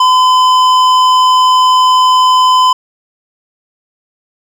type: tone with hard clipping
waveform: sine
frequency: 1016 Hz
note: B5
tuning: 49 cents sharp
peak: -7 dBFS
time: 0-2.73 s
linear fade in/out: 5 ms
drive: 11 dB
effects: none